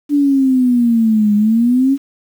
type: exponential two-way sweep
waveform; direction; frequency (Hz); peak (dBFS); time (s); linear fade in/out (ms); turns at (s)
sine; down then up; 293.7 to 205.5 to 280.4; -9; 0.09-1.98; 50; 1.35
effects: 7-bit